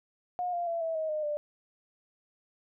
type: tone with pitch steps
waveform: sine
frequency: 718 / 695.5 / 673.8 / 652.7 / 632.3 / 612.5 / 593.4 Hz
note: F5 / F5 / E5 / E5 / D#5 / D#5 / D5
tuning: +48 / -7 / +38 / -17 / +28 / -27 / +18 cents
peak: -29 dBFS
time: 0.39-1.37 s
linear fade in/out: 0 ms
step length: 140 ms
effects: none